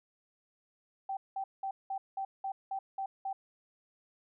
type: tone bursts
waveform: sine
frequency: 777 Hz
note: G5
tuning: 16 cents flat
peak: -33 dBFS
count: 9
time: 1.09-3.33 s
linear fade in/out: 5 ms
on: 80 ms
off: 190 ms
effects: none